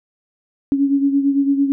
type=beating tone pair; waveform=sine; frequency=277.2 / 286.1 Hz; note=C#4 / D4; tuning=0 / -45 cents; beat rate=8.9 Hz; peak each=-14 / -21 dBFS; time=0.72-1.72 s; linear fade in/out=0 ms; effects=none